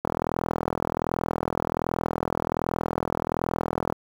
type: click train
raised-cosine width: 1 ms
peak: -10 dBFS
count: 161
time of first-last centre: 0.05-3.924 s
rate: 41.3 Hz
effects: high-pass 80 Hz 12 dB/octave + 7-bit